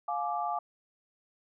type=chord; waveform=sine; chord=D diminished; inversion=first; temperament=just; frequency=704.8 / 845.8 / 1174.7 Hz; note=F5 / Ab5 / D6; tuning=+16 / +31 / 0 cents; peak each=-33 / -34 / -35 dBFS; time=0.08-0.59 s; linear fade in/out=5 ms; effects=none